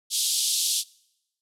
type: band-pass noise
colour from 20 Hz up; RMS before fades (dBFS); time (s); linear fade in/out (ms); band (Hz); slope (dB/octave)
pink; -25; 0.1-0.84; 50; 3300 to 12000; 48
effects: noise-tail reverb RT60 0.9 s tail -25 dB re dry